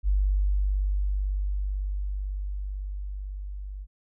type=tone with level ramp; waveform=sine; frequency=49 Hz; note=G1; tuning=in tune; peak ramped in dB=-19 to -34 dBFS; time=0.03-3.87 s; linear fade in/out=50 ms; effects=none